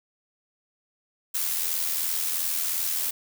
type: noise with amplitude modulation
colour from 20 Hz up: blue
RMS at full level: -25 dBFS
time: 1.34-3.11 s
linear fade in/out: 10 ms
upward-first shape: sine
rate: 82.8 Hz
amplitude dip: 50%
effects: none